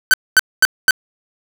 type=tone bursts; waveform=45% pulse; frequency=1531 Hz; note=G6; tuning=41 cents flat; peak=-6 dBFS; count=4; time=0.11-0.908 s; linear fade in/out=0 ms; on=27 ms; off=230 ms; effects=none